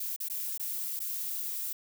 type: noise with dropouts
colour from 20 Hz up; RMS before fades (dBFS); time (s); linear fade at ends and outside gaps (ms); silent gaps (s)
violet; -35; 0-1.73; 5; 0.163-0.202 / 0.286-0.298 / 0.577-0.596 / 0.993-1.001
effects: none